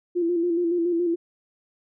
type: tone with vibrato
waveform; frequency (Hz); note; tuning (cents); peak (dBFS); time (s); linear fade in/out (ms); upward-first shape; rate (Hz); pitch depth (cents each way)
sine; 343.6; F4; -28; -20; 0.15-1.16; 20; square; 7.1; 44
effects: none